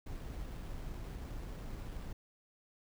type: noise with sample-and-hold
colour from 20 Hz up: brown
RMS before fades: -43 dBFS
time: 0.06-2.13 s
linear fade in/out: 5 ms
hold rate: 6300 Hz
effects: none